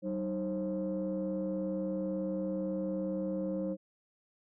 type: tone cluster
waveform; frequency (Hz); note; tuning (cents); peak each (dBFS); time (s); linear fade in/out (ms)
sine; 190.5 / 310.7 / 533; G3 / D#4 / C5; -49 / -2 / +32; -34 / -36 / -35; 0.02-3.77; 50
effects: tanh soft clip ceiling -26 dBFS